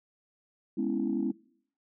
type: chord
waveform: sine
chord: C# minor seventh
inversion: second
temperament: equal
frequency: 207.7 / 246.9 / 277.2 / 329.6 Hz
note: G#3 / B3 / C#4 / E4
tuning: 0 / 0 / 0 / 0 cents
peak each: -32 dBFS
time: 0.77-1.32 s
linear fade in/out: 10 ms
effects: noise-tail reverb RT60 0.6 s tail -22 dB re dry + tanh soft clip ceiling -19 dBFS